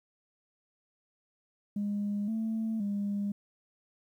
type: tone with pitch steps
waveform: sine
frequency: 204.7 / 222.3 / 202.5 Hz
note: G#3 / A3 / G#3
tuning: -25 / +18 / -43 cents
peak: -28 dBFS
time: 1.76-3.32 s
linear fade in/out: 5 ms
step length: 520 ms
effects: tanh soft clip ceiling -26 dBFS + 11-bit